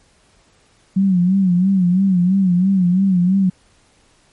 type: tone with vibrato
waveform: sine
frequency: 185.5 Hz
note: F#3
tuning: 5 cents sharp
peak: -11 dBFS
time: 0.96-3.5 s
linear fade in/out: 10 ms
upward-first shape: sine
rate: 3 Hz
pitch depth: 100 cents each way
effects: pink hiss -55 dBFS RMS until 4.32 s + MP3 48 kbps